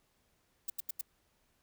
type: noise bursts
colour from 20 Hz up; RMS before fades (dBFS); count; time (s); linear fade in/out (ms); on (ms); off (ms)
violet; -36; 4; 0.68-1.012; 5; 20; 84
effects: pink hiss -74 dBFS RMS until 1.62 s